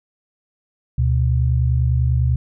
sine tone pair together, 73.42 / 123.47 Hz, D2 / B2, 0 / 0 cents, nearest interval major sixth, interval 900 cents, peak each -17 dBFS, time 0.98-2.36 s, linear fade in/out 5 ms, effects none

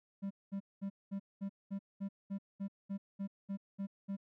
triangle tone bursts, 197.1 Hz, G3, 10 cents sharp, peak -34 dBFS, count 14, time 0.22-4.168 s, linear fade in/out 20 ms, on 87 ms, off 210 ms, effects none

